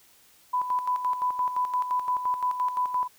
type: tone with tremolo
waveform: sine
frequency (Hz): 997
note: B5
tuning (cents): +16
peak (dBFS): -22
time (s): 0.53-3.08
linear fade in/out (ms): 10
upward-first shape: square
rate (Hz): 5.8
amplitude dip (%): 60
effects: white hiss -58 dBFS RMS until 3.18 s